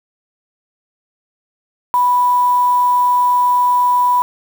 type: tone with quantisation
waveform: sine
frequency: 986 Hz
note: B5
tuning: 3 cents flat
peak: -10 dBFS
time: 1.94-4.22 s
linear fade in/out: 0 ms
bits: 5
effects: none